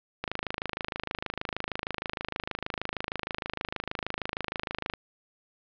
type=click train; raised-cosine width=0.3 ms; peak=-14 dBFS; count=125; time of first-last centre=0.24-4.937 s; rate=26.4 Hz; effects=low-pass 4000 Hz 12 dB/octave